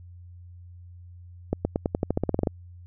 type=accelerating click train; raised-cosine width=2 ms; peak=-10 dBFS; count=14; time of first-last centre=1.53-2.472 s; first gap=120 ms; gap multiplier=0.91; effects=added 88 Hz sine -43 dBFS peak until 2.86 s